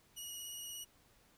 15% pulse tone with vibrato, 2904 Hz, F#7, 33 cents flat, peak -37 dBFS, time 0.16-0.85 s, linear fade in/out 20 ms, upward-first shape triangle, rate 17 Hz, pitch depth 23 cents each way, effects pink hiss -68 dBFS RMS until 1.37 s

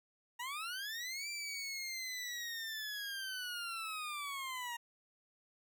20% pulse linear two-way sweep, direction up then down, 932.3 to 2359 to 932.3 Hz, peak -35 dBFS, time 0.39-4.77 s, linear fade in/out 10 ms, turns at 1.29 s, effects none

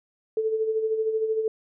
sine tone with tremolo, 440 Hz, A4, in tune, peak -20 dBFS, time 0.37-1.48 s, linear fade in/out 2 ms, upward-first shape sine, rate 13 Hz, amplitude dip 55%, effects none

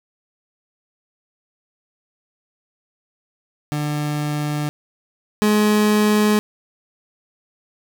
30% pulse tone pair in turn, 148.6 / 210.9 Hz, D3 / G#3, +21 / +27 cents, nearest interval tritone, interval 606 cents, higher second, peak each -18 / -11 dBFS, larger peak second, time 3.72-4.69 / 5.42-6.39 s, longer neither, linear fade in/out 0 ms, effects none

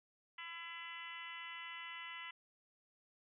harmonic tone with a mistuned harmonic, 335.8 Hz, E4, 32 cents sharp, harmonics 3 / 4 / 5 / 6 / 7 / 8 / 9 / 10, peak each -54 / -55 / -59 / -49 / -59 / -55 / -53 / -64 dBFS, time 0.38-2.31 s, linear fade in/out 5 ms, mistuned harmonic 9, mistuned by -23 cents, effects none

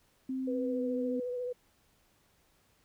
sine tone with pitch glide, 261.6 to 254.7 Hz, C4 to C4, 0 to -46 cents, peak -32 dBFS, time 0.29-1.2 s, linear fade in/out 5 ms, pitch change -46 cents, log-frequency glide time 0.65-0.83 s
sine tone with vibrato, 494.8 Hz, B4, 3 cents sharp, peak -33 dBFS, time 0.47-1.53 s, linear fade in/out 10 ms, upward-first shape triangle, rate 14 Hz, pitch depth 32 cents each way
effects pink hiss -69 dBFS RMS until 2.84 s

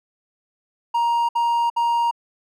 triangle tone bursts, 939 Hz, A#5, 12 cents sharp, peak -15 dBFS, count 3, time 0.94-2.112 s, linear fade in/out 10 ms, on 350 ms, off 61 ms, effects none

